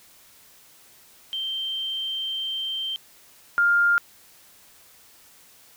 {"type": "tone pair in turn", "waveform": "sine", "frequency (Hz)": [3136, 1403.4], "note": ["G7", "F6"], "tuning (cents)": [0, 8], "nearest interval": "octave + major second", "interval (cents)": 1392, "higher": "first", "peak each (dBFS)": [-26, -16], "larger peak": "second", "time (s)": [[1.33, 2.96], [3.58, 3.98]], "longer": "first", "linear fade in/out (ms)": 0, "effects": ["white hiss -53 dBFS RMS until 5.76 s"]}